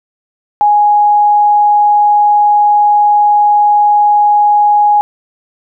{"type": "tone", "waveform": "sine", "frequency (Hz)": 830.6, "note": "G#5", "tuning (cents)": 0, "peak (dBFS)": -5, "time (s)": [0.61, 5.01], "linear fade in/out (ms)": 0, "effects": []}